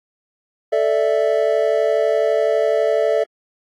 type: chord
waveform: triangle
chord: A suspended fourth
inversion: none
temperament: equal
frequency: 440 / 587.3 / 659.3 Hz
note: A4 / D5 / E5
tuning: 0 / 0 / 0 cents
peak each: -17 dBFS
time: 0.72-3.24 s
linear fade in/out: 10 ms
effects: AAC 48 kbps